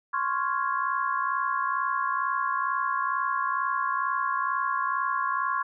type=chord; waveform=sine; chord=Db major seventh; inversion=third; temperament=equal; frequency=1046.5 / 1108.7 / 1396.9 / 1661.2 Hz; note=C6 / Db6 / F6 / Ab6; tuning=0 / 0 / 0 / 0 cents; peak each=-29 / -28 / -33 / -33 dBFS; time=0.13-5.63 s; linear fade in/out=10 ms; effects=none